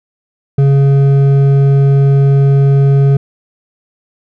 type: tone with hard clipping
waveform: sine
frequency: 138.59 Hz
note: C#3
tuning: in tune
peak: -7 dBFS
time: 0.58-3.17 s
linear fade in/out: 5 ms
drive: 7 dB
effects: none